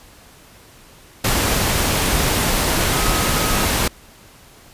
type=tone in noise; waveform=sine; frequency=1268 Hz; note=D#6; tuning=32 cents sharp; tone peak=-27 dBFS; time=2.93-3.65 s; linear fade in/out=5 ms; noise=pink; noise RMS=-18 dBFS; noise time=1.24-3.88 s; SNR=-12 dB; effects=pink hiss -46 dBFS RMS until 4.73 s + resampled to 32000 Hz